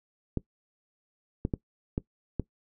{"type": "clicks", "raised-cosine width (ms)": 3, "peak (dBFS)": -15, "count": 5, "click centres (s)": [0.373, 1.451, 1.538, 1.979, 2.397], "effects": ["noise-tail reverb RT60 0.1 s tail -20 dB re dry"]}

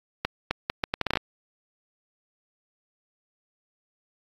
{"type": "accelerating click train", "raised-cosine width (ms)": 0.3, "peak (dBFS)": -8, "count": 11, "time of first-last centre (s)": [0.25, 1.172], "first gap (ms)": 260, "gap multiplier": 0.73, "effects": ["AAC 32 kbps"]}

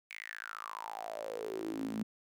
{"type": "tone with high-pass filter sweep", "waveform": "sawtooth", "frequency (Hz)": 54.6, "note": "A1", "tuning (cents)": -13, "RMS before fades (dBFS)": -41, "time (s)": [0.1, 2.03], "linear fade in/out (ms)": 5, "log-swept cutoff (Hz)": [2300, 210], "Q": 9.3, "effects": []}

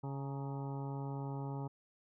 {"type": "harmonic tone with a mistuned harmonic", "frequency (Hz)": 138.59, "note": "C#3", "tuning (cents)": 0, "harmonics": [1, 2, 3, 4, 5, 6, 7, 8, 9], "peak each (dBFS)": [-39, -46, -49, -54, -56, -50, -52, -61, -59], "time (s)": [0.03, 1.68], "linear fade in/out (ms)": 10, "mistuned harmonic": 7, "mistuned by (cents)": -64, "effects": []}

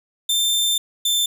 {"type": "tone pair in turn", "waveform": "sawtooth", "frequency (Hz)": [3578, 3553], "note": ["A7", "A7"], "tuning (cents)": [28, 16], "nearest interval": "unison", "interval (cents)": 12, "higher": "first", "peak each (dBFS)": -14, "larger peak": "neither", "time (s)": [[0.29, 0.78], [1.05, 1.26]], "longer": "first", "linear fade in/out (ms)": 5, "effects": []}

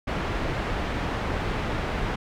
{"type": "low-pass noise", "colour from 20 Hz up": "pink", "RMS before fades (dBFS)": -28, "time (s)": [0.07, 2.16], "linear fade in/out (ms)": 10, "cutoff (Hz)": 2300, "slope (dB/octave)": 12, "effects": []}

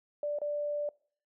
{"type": "tone with dropouts", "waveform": "sine", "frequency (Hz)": 587.3, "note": "D5", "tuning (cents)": 0, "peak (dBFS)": -30, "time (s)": [0.23, 0.89], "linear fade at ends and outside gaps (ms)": 2, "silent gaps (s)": [0.387, 0.416], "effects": ["noise-tail reverb RT60 0.5 s tail -24 dB re dry"]}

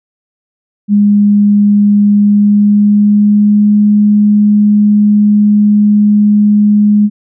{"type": "tone with pitch glide", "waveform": "sine", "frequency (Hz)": [205.2, 208.1], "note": ["G#3", "G#3"], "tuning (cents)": [-21, 4], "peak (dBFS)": -4, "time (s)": [0.88, 7.1], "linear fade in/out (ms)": 50, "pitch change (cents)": 25, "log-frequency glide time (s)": [2.14, 3.74], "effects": []}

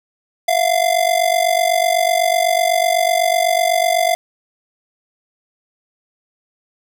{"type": "ring-modulated tone", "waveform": "square", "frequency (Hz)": 690, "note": "F5", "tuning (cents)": -21, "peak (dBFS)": -11, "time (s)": [0.48, 4.15], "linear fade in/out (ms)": 0, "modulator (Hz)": 24, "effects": []}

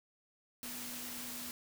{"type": "tone in noise", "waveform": "sine", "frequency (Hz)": 244.6, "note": "B3", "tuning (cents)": -16, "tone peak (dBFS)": -50, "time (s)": [0.63, 1.51], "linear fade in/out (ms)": 0, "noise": "white", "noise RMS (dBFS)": -44, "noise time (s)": [0.63, 1.51], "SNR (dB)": -9, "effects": []}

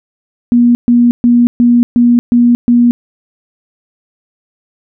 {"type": "tone bursts", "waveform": "sine", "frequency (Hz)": 240, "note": "B3", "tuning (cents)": -49, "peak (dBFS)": -4, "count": 7, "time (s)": [0.52, 2.91], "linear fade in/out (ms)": 0, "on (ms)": 230, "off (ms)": 130, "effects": []}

